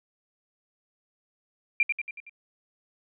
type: tone with echo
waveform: sine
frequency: 2378 Hz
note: D7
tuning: 21 cents sharp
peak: -18 dBFS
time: 1.8-1.83 s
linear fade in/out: 2 ms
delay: 93 ms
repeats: 5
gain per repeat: -5 dB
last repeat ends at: 2.295 s
effects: none